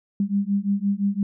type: beating tone pair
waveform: sine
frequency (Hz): 197.3 / 203.1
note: G3 / G#3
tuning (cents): +11 / -38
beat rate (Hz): 5.8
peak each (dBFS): -23 / -23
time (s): 0.2-1.23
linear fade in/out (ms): 2
effects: none